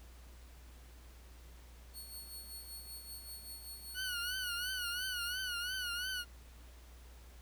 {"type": "tone with tremolo", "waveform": "10% pulse", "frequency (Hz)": 4394, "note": "C#8", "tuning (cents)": -16, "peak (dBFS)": -38, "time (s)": [1.93, 5.37], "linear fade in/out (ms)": 50, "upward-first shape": "sine", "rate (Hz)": 5.2, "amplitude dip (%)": 55}
{"type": "tone with vibrato", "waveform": "20% pulse", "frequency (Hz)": 1463, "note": "F#6", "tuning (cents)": -20, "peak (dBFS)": -32, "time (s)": [3.94, 6.25], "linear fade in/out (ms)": 50, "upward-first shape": "triangle", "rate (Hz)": 2.9, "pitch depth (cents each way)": 93}
{"effects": ["added 60 Hz sine -53 dBFS peak until 7.41 s", "pink hiss -62 dBFS RMS until 7.41 s"]}